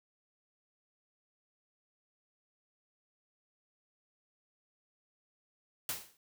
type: noise with exponential decay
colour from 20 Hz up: white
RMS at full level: -33 dBFS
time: 5.89-6.17 s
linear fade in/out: 2 ms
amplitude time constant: 60 ms
effects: none